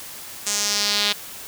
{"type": "tone with band-pass filter sweep", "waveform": "sawtooth", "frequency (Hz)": 205.8, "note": "G#3", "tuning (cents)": -16, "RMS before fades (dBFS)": -22, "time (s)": [0.46, 1.13], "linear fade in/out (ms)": 10, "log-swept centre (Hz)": [7100, 3700], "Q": 2.6, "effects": ["white hiss -37 dBFS RMS until 1.47 s"]}